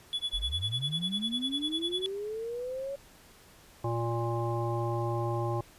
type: tone with tremolo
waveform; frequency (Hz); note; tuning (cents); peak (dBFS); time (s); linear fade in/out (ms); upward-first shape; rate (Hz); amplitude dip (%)
triangle; 3415; G#7; +48; -26; 0.13-2.06; 0; sine; 10; 100
type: linear sweep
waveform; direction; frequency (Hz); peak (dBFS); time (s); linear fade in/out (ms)
sine; up; 36.91 to 561; -33; 0.33-2.96; 10
type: harmonic tone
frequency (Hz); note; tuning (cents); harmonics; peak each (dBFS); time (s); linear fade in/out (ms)
117; A#2; +7; 1 / 3 / 5 / 7 / 9; -31 / -34 / -38 / -37 / -39; 3.84-5.61; 5
effects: pink hiss -56 dBFS RMS until 5.78 s + resampled to 32000 Hz